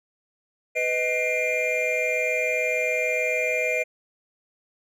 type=tone cluster; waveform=triangle; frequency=499.2 / 626 / 2102 / 2397 Hz; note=B4 / D#5 / C7 / D7; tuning=+19 / +10 / +7 / +35 cents; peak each=-26 / -26 / -28 / -24 dBFS; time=0.75-3.84 s; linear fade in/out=20 ms; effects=none